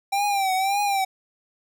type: tone with vibrato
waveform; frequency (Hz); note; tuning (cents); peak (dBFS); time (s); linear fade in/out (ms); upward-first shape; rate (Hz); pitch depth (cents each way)
square; 784; G5; 0; -21; 0.12-1.05; 10; triangle; 1.8; 94
effects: none